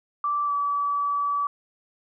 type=tone with pitch glide; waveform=sine; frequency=1167 to 1148.3 Hz; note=D6 to D6; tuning=-11 to -39 cents; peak=-22 dBFS; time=0.24-1.47 s; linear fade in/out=2 ms; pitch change=-28 cents; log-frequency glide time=0.45-0.52 s; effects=none